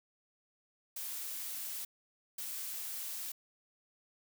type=noise bursts at uneven times; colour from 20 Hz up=blue; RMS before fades=-41 dBFS; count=2; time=0.96-1.85 / 2.38-3.32 s; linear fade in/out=5 ms; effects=none